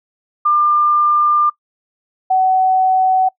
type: tone pair in turn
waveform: sine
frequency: 1197 / 751.7 Hz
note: D6 / F#5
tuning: +33 / +27 cents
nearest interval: minor sixth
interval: 806 cents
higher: first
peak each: -10 dBFS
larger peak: neither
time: 0.45-1.5 / 2.3-3.29 s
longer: first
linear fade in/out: 10 ms
effects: noise-tail reverb RT60 0.1 s tail -23 dB re dry